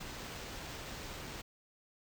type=noise with sample-and-hold; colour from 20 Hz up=pink; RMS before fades=-45 dBFS; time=0-1.42 s; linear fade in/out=10 ms; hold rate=11025 Hz; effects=none